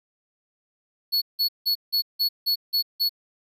square tone bursts, 4394 Hz, C#8, 16 cents flat, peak -20 dBFS, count 8, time 1.12-3.094 s, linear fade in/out 20 ms, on 98 ms, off 170 ms, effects none

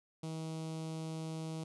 sawtooth tone with notch filter, 160 Hz, D#3, 49 cents sharp, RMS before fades -41 dBFS, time 0.23-1.64 s, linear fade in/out 5 ms, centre 1700 Hz, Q 0.83, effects resampled to 24000 Hz

